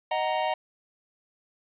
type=chord; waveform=square; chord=D# minor; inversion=none; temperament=just; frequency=622.3 / 746.7 / 933.4 Hz; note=D#5 / F#5 / A#5; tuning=0 / +16 / +2 cents; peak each=-30 dBFS; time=0.11-0.54 s; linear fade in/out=5 ms; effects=resampled to 8000 Hz + 9-bit